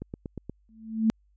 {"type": "click train", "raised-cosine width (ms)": 3, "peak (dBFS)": -22, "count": 5, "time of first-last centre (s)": [0.02, 0.496], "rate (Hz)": 8.4}
{"type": "tone with exponential growth", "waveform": "sine", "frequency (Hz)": 221.5, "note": "A3", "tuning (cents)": 12, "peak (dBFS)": -16, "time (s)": [0.69, 1.1], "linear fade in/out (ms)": 0, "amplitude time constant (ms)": 88}
{"effects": ["added 50 Hz sine -61 dBFS peak until 1.36 s", "resampled to 16000 Hz"]}